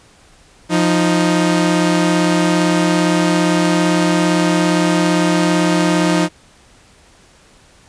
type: tone pair together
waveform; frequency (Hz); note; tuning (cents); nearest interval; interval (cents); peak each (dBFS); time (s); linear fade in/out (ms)
sawtooth; 174.61 / 311.6; F3 / D#4; 0 / +3; minor seventh; 1003; -11; 0.69-6.29; 50
effects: pink hiss -48 dBFS RMS until 7.88 s + resampled to 22050 Hz